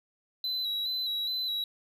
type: tone with vibrato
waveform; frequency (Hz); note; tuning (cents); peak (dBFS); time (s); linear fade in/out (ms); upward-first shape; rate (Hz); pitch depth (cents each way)
triangle; 3956; B7; +2; -28; 0.44-1.64; 2; square; 2.4; 32
effects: none